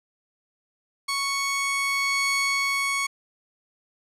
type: tone pair together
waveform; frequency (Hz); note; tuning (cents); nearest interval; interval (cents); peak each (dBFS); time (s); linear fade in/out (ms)
sawtooth; 1108.7 / 2217; C#6 / C#7; 0 / 0; octave; 1200; -24 / -21; 1.08-3.07; 10
effects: low-pass 10000 Hz 12 dB/octave